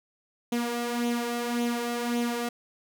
sawtooth tone with flanger, 238.5 Hz, A#3, 40 cents sharp, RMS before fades -29 dBFS, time 0.52-2.49 s, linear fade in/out 5 ms, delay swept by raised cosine 0.3 to 2.7 ms, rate 1.8 Hz, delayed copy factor +0.55, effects none

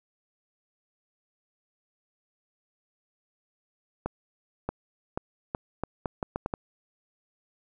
accelerating click train, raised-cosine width 1 ms, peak -15 dBFS, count 10, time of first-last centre 4.06-6.538 s, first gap 630 ms, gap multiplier 0.77, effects none

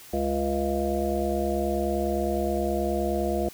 harmonic tone, 69.6 Hz, C#2, 8 cents sharp, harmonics 1 / 3 / 5 / 7 / 9 / 10, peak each -31 / -31 / -29 / -32 / -31 / -31 dBFS, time 0.13-3.49 s, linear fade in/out 5 ms, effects white hiss -47 dBFS RMS until 3.53 s

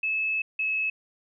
sine tone pair in turn, 2600 / 2587 Hz, E7 / E7, -24 / -33 cents, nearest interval unison, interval 9 cents, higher first, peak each -24 dBFS, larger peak neither, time 0.03-0.42 / 0.59-0.9 s, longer first, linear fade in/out 5 ms, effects none

